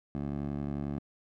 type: tone with band-pass filter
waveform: 15% pulse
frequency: 71.2 Hz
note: C#2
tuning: 47 cents sharp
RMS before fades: -35 dBFS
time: 0.15-0.99 s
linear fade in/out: 0 ms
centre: 250 Hz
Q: 0.74
effects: none